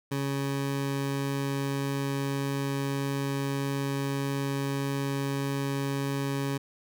20% pulse tone, 138.59 Hz, C#3, in tune, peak -23 dBFS, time 0.11-6.58 s, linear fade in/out 10 ms, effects none

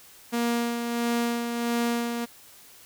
sawtooth tone with tremolo, 236 Hz, A#3, 22 cents sharp, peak -19 dBFS, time 0.32-2.26 s, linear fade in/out 20 ms, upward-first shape sine, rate 1.5 Hz, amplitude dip 45%, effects white hiss -51 dBFS RMS until 2.85 s

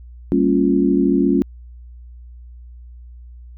sine chord, G half-diminished seventh, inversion none, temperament equal with one note detuned, 196 / 229.7 / 277.2 / 349.2 Hz, G3 / Bb3 / Db4 / F4, 0 / -25 / 0 / 0 cents, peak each -19 / -21 / -16 / -19 dBFS, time 0.32-1.42 s, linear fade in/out 0 ms, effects added 60 Hz sine -36 dBFS peak until 3.57 s

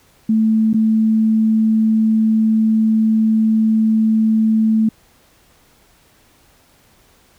sine tone with dropouts, 220 Hz, A3, in tune, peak -11 dBFS, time 0.29-4.89 s, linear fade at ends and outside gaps 5 ms, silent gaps 0.732-0.742 s, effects pink hiss -53 dBFS RMS until 7.38 s

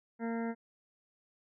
harmonic tone, 230 Hz, A#3, 23 cents flat, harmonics 1 / 2 / 3 / 4 / 6 / 7 / 8 / 9, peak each -34 / -40 / -44 / -46 / -50 / -51 / -52 / -53 dBFS, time 0.19-0.55 s, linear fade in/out 50 ms, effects none

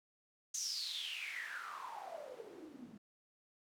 white noise with band-pass filter sweep, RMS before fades -45 dBFS, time 0.54-2.98 s, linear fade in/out 5 ms, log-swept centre 6500 to 200 Hz, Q 9.7, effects none

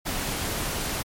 pink noise, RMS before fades -29 dBFS, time 0.05-1.03 s, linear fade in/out 20 ms, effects MP3 64 kbps

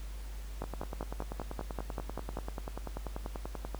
two click trains, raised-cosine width 1 ms, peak -24 / -22 dBFS, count 33 / 10, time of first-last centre 0.64-3.747 / 0.62-2.371 s, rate 10.3 / 5.14 Hz, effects added 50 Hz sine -39 dBFS peak until 3.79 s + pink hiss -54 dBFS RMS until 3.79 s

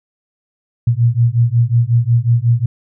sine beating tone pair, 115.6 / 121.1 Hz, A#2 / B2, -14 / -34 cents, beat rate 5.5 Hz, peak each -13 dBFS, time 0.87-2.66 s, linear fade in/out 5 ms, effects none

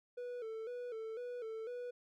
triangle tone with vibrato, 466.3 Hz, A#4, 1 cent sharp, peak -39 dBFS, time 0.17-1.91 s, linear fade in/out 10 ms, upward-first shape square, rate 2 Hz, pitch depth 85 cents each way, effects none

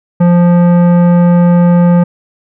triangle tone with tanh clipping, 174.61 Hz, F3, in tune, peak -6 dBFS, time 0.2-2.04 s, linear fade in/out 10 ms, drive 18 dB, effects none

